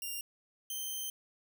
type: tone pair in turn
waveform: 5% pulse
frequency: 2794 / 3114 Hz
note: F7 / G7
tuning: 0 / -12 cents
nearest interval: major second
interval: 188 cents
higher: second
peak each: -28 dBFS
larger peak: neither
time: 0.02-0.21 / 0.7-1.1 s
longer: second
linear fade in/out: 2 ms
effects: none